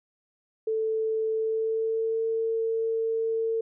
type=tone with pitch glide; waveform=sine; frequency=441.2 to 450.5 Hz; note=A4 to A4; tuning=+5 to +41 cents; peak=-24 dBFS; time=0.67-3.61 s; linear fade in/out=5 ms; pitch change=+36 cents; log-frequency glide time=1.33-2.26 s; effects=none